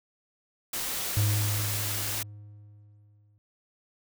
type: noise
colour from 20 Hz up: white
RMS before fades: -32 dBFS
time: 0.73-2.23 s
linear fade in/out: 5 ms
type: tone with exponential decay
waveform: triangle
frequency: 103.83 Hz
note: G#2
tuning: in tune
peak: -19 dBFS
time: 1.17-3.38 s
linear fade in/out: 0 ms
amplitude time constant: 480 ms
effects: none